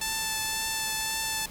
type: tone with vibrato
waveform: 5% pulse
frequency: 880 Hz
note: A5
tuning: in tune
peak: -16 dBFS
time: 0.01-1.46 s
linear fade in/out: 5 ms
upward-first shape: triangle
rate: 1.9 Hz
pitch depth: 12 cents each way
effects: pink hiss -45 dBFS RMS until 1.5 s